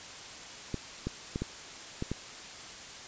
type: clicks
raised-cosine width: 3 ms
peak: -19 dBFS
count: 6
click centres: 0.743 / 1.07 / 1.359 / 1.42 / 2.024 / 2.116 s
effects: white hiss -45 dBFS RMS until 3.07 s + resampled to 16000 Hz